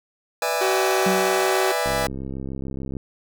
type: chord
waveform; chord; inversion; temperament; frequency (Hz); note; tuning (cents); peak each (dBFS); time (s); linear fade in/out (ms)
sawtooth; E dominant seventh; second; just; 494.4 / 593.3 / 659.3 / 824.1; B4 / D5 / E5 / G#5; +2 / +18 / 0 / -14; -23; 0.42-2.07; 2
type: tone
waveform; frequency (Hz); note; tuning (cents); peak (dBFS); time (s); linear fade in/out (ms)
sawtooth; 378.8; F#4; +41; -17; 0.61-1.72; 5
type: tone with exponential decay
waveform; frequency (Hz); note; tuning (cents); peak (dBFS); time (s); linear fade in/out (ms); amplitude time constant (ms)
sine; 188.1; F#3; +29; -19; 1.06-1.57; 5; 110
type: click train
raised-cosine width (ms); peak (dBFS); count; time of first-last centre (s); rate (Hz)
3; -19; 75; 1.86-2.968; 66.8
effects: none

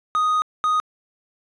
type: tone bursts at uneven times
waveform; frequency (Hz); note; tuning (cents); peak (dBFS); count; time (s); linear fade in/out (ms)
triangle; 1244.5; D#6; 0; -15; 2; 0.15-0.42 / 0.64-0.8; 0
effects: resampled to 22050 Hz

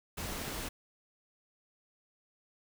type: noise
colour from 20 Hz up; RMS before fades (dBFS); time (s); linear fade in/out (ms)
pink; -39; 0.17-0.69; 10
effects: none

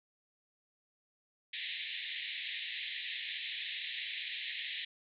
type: band-pass noise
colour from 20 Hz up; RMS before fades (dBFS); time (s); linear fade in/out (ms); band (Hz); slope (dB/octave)
white; -41; 1.53-4.85; 5; 1800 to 3900; 96
effects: none

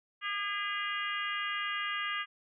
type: harmonic tone with a mistuned harmonic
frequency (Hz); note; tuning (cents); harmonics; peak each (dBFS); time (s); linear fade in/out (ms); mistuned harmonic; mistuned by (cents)
405.2; G#4; -43; 3 / 4 / 5 / 6 / 7 / 8; -37 / -38 / -38 / -44 / -39 / -46; 0.21-2.26; 50; 4; +23
effects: none

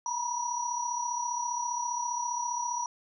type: tone cluster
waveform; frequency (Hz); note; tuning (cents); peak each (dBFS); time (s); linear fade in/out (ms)
sine; 939 / 974 / 5820; A#5 / B5 / F#8; +12 / -24 / -29; -36 / -32 / -35; 0.06-2.86; 2
effects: none

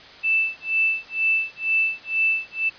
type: tone with tremolo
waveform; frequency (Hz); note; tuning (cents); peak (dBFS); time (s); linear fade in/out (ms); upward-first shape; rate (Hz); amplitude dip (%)
sine; 2646; E7; +6; -16; 0.23-2.7; 20; sine; 2.1; 100
effects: white hiss -44 dBFS RMS until 2.78 s + resampled to 11025 Hz

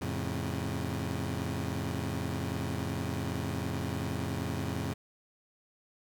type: chord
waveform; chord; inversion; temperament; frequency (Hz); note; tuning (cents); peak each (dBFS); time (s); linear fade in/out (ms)
20% pulse; F augmented; none; equal with one note detuned; 87.31 / 110 / 136.29; F2 / A2 / C#3; 0 / 0 / -29; -31 / -32 / -32; 0.01-4.94; 10
effects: none

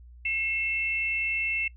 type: tone pair together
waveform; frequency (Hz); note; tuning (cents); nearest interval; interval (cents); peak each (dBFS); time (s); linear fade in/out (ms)
sine; 2159 / 2669; C#7 / E7; -46 / +21; major third; 367; -30 / -27; 0.25-1.68; 5
effects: noise-tail reverb RT60 0.1 s tail -21 dB re dry + added 60 Hz sine -46 dBFS peak until 1.76 s

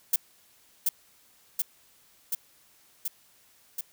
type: noise with echo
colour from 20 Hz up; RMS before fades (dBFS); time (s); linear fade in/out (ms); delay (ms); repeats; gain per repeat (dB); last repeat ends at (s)
violet; -22; 0.13-0.16; 5; 730; 5; -2; 3.81
effects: white hiss -61 dBFS RMS until 3.92 s

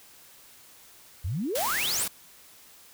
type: exponential sweep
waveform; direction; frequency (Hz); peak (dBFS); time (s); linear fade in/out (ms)
sine; up; 75.1 to 10240; -27; 1.24-2.05; 10
type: noise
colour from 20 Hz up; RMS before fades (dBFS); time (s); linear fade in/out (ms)
white; -31; 1.55-2.08; 5
effects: white hiss -53 dBFS RMS until 2.93 s

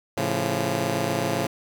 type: chord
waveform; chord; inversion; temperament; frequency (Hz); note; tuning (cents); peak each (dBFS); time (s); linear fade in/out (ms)
10% pulse; A augmented; none; just; 110 / 137.5 / 171.88; A2 / C#3 / E#3; 0 / -14 / -27; -20; 0.17-1.47; 5
effects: none

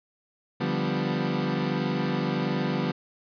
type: chord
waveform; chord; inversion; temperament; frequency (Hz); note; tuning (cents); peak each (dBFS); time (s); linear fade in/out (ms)
30% pulse; G dominant seventh; second; equal; 146.83 / 174.61 / 196 / 246.9; D3 / F3 / G3 / B3; 0 / 0 / 0 / 0; -28; 0.6-2.92; 10
effects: resampled to 11025 Hz

